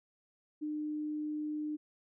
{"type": "tone", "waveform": "sine", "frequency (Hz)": 302.3, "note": "D#4", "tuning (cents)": -50, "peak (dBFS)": -34, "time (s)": [0.61, 1.77], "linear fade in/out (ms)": 20, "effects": []}